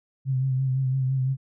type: tone with vibrato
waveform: sine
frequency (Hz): 131.7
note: C3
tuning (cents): +12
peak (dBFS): -21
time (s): 0.25-1.37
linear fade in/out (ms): 50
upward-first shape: sine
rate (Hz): 5.9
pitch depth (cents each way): 38
effects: none